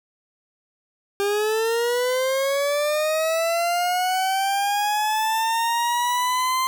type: linear sweep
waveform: 40% pulse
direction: up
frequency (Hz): 398.4 to 1044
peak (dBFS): -19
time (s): 1.2-6.67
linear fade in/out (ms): 0
effects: none